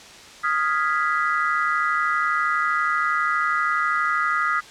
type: chord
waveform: sine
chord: F half-diminished seventh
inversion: third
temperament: equal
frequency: 1244.5 / 1396.9 / 1661.2 / 1975.5 Hz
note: Eb6 / F6 / Ab6 / Cb7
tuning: 0 / 0 / 0 / 0 cents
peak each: -22 / -25 / -28 / -27 dBFS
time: 0.43-4.61 s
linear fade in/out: 20 ms
effects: white hiss -43 dBFS RMS until 4.7 s + low-pass 6000 Hz 12 dB/octave